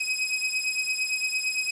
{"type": "beating tone pair", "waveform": "sawtooth", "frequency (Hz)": [2526, 2534.8], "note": ["D#7", "D#7"], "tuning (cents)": [26, 32], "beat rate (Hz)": 8.8, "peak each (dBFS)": -25, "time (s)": [0, 1.71], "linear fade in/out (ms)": 10, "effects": ["resampled to 22050 Hz", "8-bit"]}